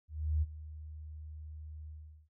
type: tone with ADSR envelope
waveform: sine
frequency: 76.9 Hz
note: D#2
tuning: 20 cents flat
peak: -26 dBFS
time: 0.08-2.29 s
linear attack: 340 ms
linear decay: 33 ms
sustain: -17 dB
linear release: 410 ms
effects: none